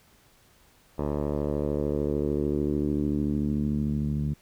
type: tone with low-pass filter sweep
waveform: 10% pulse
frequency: 73.42 Hz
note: D2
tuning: in tune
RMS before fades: -27 dBFS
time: 0.98-4.34 s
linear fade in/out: 10 ms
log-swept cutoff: 760 to 170 Hz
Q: 2.5
effects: pink hiss -60 dBFS RMS until 4.41 s